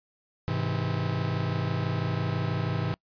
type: chord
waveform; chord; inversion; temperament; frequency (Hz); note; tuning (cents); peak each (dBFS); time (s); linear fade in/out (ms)
45% pulse; Ab augmented; none; just; 103.83 / 129.78 / 162.23; Ab2 / C3 / E3; 0 / -14 / -27; -31; 0.48-2.94; 0
effects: noise-tail reverb RT60 0.1 s tail -26 dB re dry + resampled to 11025 Hz